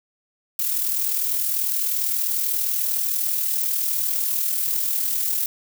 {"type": "noise with amplitude modulation", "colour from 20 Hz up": "violet", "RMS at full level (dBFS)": -21, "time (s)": [0.59, 5.46], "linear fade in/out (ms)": 2, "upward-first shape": "sine", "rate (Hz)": 40.1, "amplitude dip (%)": 45, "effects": []}